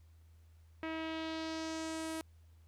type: tone with low-pass filter sweep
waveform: sawtooth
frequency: 320.8 Hz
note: E4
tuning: 47 cents flat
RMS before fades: -40 dBFS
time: 0.83-2.21 s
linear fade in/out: 0 ms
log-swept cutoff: 2300 to 11000 Hz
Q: 1.9
effects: added 81 Hz sine -58 dBFS peak until 2.67 s + pink hiss -75 dBFS RMS until 2.67 s